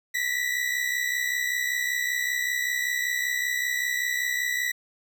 40% pulse tone pair together, 1915 / 1980.2 Hz, A#6 / B6, +46 / +4 cents, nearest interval minor second, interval 58 cents, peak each -28 / -26 dBFS, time 0.14-4.72 s, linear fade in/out 10 ms, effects none

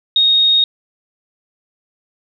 sine tone, 3729 Hz, A#7, in tune, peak -9 dBFS, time 0.16-0.64 s, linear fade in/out 2 ms, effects none

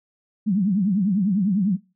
sine tone with vibrato, 196 Hz, G3, in tune, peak -17 dBFS, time 0.46-1.77 s, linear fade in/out 20 ms, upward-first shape triangle, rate 10 Hz, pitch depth 230 cents each way, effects noise-tail reverb RT60 0.3 s tail -23 dB re dry

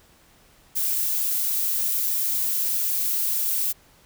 violet noise, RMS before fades -24 dBFS, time 0.75-3.73 s, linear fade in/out 20 ms, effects pink hiss -56 dBFS RMS until 4.05 s

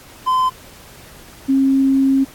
triangle / sine tone pair in turn, 1026 / 269.5 Hz, C6 / C#4, -34 / -49 cents, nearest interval octave + major seventh, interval 2315 cents, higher first, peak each -11 dBFS, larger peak neither, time 0.26-0.5 / 1.48-2.25 s, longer second, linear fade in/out 20 ms, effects pink hiss -42 dBFS RMS until 2.34 s + AAC 64 kbps

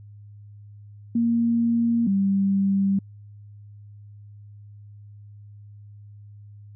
sine tone pair in turn, 233.1 / 196.01 Hz, A#3 / G3, 0 / 0 cents, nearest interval minor third, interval 300 cents, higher first, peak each -18 dBFS, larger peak neither, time 1.15-2.07 / 2.07-2.99 s, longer neither, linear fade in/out 5 ms, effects added 103 Hz sine -42 dBFS peak until 6.75 s

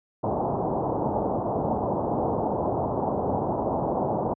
white low-pass noise, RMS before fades -26 dBFS, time 0.23-4.34 s, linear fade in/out 10 ms, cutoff 910 Hz, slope 48 dB/octave, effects high-pass 80 Hz 12 dB/octave

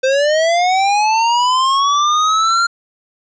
square linear sweep, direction up, 515 to 1396.9 Hz, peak -12 dBFS, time 0.03-2.67 s, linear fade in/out 10 ms, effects resampled to 16000 Hz + 8-bit

